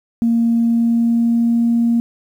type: tone with pitch glide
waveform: sine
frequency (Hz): 231.8 to 233.8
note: A#3 to A#3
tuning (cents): -10 to +5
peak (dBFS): -11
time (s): 0.22-2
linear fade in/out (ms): 0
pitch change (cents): +15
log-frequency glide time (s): 0.42-1.69
effects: tanh soft clip ceiling -7 dBFS + 8-bit